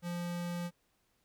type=tone; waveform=square; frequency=174.1 Hz; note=F3; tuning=5 cents flat; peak=-36 dBFS; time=0.02-0.71 s; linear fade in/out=50 ms; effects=pink hiss -75 dBFS RMS until 1.24 s